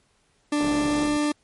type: tone with pitch glide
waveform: 40% pulse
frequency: 294.9 to 296.6 Hz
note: D4 to D4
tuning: +7 to +17 cents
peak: -20 dBFS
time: 0.52-1.32 s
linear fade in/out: 5 ms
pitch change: +10 cents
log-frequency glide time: 0.78-1.1 s
type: band-pass noise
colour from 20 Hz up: pink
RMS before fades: -35 dBFS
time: 0.6-1.08 s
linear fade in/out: 0 ms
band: 200 to 650 Hz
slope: 12 dB/octave
type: click train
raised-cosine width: 3 ms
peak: -27 dBFS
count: 39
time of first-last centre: 0.63-1.166 s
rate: 70.9 Hz
effects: pink hiss -65 dBFS RMS until 1.43 s + MP3 48 kbps